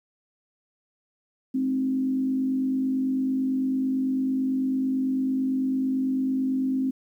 sine tone with frequency modulation, 262.6 Hz, C4, 6 cents sharp, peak -22 dBFS, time 1.54-6.91 s, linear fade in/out 10 ms, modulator 49 Hz, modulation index 0.41, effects 10-bit

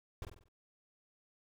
brown noise with echo, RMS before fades -40 dBFS, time 0.22-0.25 s, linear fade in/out 2 ms, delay 47 ms, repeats 5, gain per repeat -6 dB, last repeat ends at 0.485 s, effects none

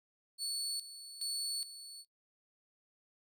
30% pulse tone with tremolo, 4432 Hz, C#8, 1 cent flat, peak -32 dBFS, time 0.38-2.05 s, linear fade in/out 50 ms, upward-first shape square, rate 1.2 Hz, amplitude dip 75%, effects noise-tail reverb RT60 0.1 s tail -18 dB re dry

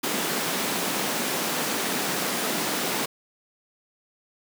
pink high-pass noise, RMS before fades -27 dBFS, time 0.03-3.06 s, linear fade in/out 10 ms, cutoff 190 Hz, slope 24 dB/octave, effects none

